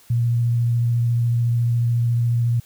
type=tone with vibrato; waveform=sine; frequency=118.4 Hz; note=A#2; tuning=27 cents sharp; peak=-16 dBFS; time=0.1-2.6 s; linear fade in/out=5 ms; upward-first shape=triangle; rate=14 Hz; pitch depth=16 cents each way; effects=white hiss -52 dBFS RMS until 2.65 s